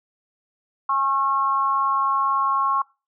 sine tone with amplitude modulation, 1089 Hz, C#6, 31 cents flat, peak -15 dBFS, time 0.89-2.82 s, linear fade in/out 5 ms, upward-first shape sine, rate 262 Hz, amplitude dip 75%, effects noise-tail reverb RT60 0.3 s tail -23 dB re dry

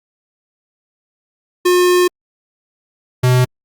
square tone pair in turn, 358.6 / 126.2 Hz, F4 / B2, +46 / +38 cents, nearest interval octave + tritone, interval 1808 cents, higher first, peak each -10 dBFS, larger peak neither, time 1.65-2.08 / 3.23-3.45 s, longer first, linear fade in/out 10 ms, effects Opus 48 kbps

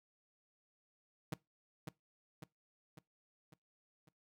sawtooth tone with echo, 155.4 Hz, D#3, 2 cents flat, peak -32 dBFS, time 1.32-1.34 s, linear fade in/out 5 ms, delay 550 ms, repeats 5, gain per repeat -5 dB, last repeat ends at 4.09 s, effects noise-tail reverb RT60 0.2 s tail -21 dB re dry

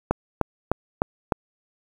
click train, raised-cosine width 1 ms, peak -5 dBFS, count 5, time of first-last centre 0.11-1.322 s, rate 3.3 Hz, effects 7-bit

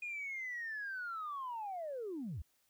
sine linear sweep, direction down, 2464 to 58.27 Hz, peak -38 dBFS, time 0.02-2.42 s, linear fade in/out 5 ms, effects tanh soft clip ceiling -35 dBFS + white hiss -75 dBFS RMS until 2.69 s

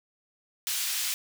pink high-pass noise, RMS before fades -30 dBFS, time 0.67-1.14 s, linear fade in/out 0 ms, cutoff 3000 Hz, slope 12 dB/octave, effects none

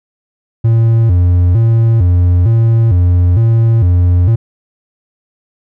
triangle tone with vibrato, 100.5 Hz, G2, 44 cents sharp, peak -4 dBFS, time 0.64-4.36 s, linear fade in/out 10 ms, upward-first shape square, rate 1.1 Hz, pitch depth 220 cents each way, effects none

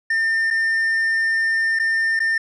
triangle tone with dropouts, 1805 Hz, A6, 44 cents sharp, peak -15 dBFS, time 0.1-2.38 s, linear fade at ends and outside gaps 5 ms, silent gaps 0.504-0.508 / 1.79-1.796 / 2.193-2.201 s, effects resampled to 22050 Hz

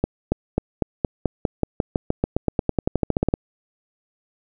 accelerating click train, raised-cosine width 2 ms, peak -5 dBFS, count 25, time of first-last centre 0.04-3.339 s, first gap 280 ms, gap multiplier 0.93, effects none

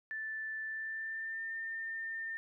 sine tone with pitch glide, 1760 to 1806.3 Hz, A6 to A6, 0 to +45 cents, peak -37 dBFS, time 0.11-2.37 s, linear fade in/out 0 ms, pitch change +45 cents, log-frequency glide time 0.64-1.54 s, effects none

